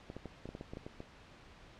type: clicks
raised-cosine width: 2 ms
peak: -30 dBFS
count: 11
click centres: 0.101 / 0.166 / 0.257 / 0.456 / 0.49 / 0.551 / 0.611 / 0.735 / 0.771 / 0.865 / 1.004 s
effects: pink hiss -57 dBFS RMS until 1.79 s + low-pass 4000 Hz 12 dB/octave